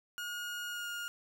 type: tone with pitch glide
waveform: 30% pulse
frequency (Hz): 1435 to 1421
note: F6 to F6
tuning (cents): +47 to +30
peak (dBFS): -35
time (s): 0.18-1.08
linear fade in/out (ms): 0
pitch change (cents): -17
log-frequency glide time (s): 0.7-0.88
effects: none